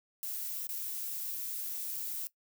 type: noise with dropouts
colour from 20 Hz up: violet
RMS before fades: -38 dBFS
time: 0.23-2.27 s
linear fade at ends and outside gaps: 0 ms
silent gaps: 0.669-0.691 s
effects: noise-tail reverb RT60 0.1 s tail -18 dB re dry